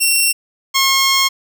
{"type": "tone pair in turn", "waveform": "10% pulse", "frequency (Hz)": [2726, 1079.8], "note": ["F7", "C#6"], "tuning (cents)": [-43, -46], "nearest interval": "octave + major third", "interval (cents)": 1603, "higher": "first", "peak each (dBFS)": -3, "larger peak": "neither", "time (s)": [[0, 0.33], [0.74, 1.29]], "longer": "second", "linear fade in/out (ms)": 20, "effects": []}